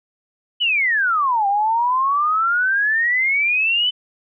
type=exponential two-way sweep; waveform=sine; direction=down then up; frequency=3040 to 784 to 3040 Hz; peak=-15 dBFS; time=0.6-3.91 s; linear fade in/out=20 ms; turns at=1.47 s; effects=none